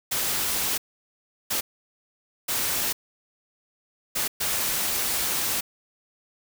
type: noise bursts at uneven times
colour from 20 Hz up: white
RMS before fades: -26 dBFS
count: 5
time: 0.11-0.78 / 1.5-1.61 / 2.48-2.93 / 4.15-4.28 / 4.4-5.61 s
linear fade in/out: 10 ms
effects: none